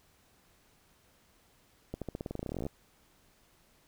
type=accelerating click train; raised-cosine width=2 ms; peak=-23 dBFS; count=21; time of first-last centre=1.94-2.666 s; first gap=77 ms; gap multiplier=0.91; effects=pink hiss -66 dBFS RMS until 3.87 s